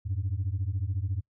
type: beating tone pair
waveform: sine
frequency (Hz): 89 / 103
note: F2 / G#2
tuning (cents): +33 / -14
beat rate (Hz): 14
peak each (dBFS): -29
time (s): 0.05-1.21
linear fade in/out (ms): 20
effects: noise-tail reverb RT60 0.1 s tail -25 dB re dry + tanh soft clip ceiling -23 dBFS